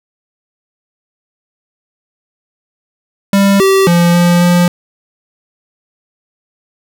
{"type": "tone with pitch steps", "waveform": "square", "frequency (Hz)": [197.9, 386.7, 172.5, 174.3, 175.6], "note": ["G3", "G4", "F3", "F3", "F3"], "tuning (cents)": [17, -24, -21, -3, 10], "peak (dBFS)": -7, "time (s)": [3.33, 4.68], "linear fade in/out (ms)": 2, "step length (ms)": 270, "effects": []}